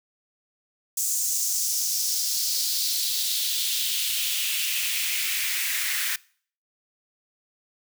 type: noise with high-pass filter sweep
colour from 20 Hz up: white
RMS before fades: -26 dBFS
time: 0.97-6.16 s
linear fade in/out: 5 ms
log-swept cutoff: 7100 to 1800 Hz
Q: 2.7
effects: noise-tail reverb RT60 0.5 s tail -23 dB re dry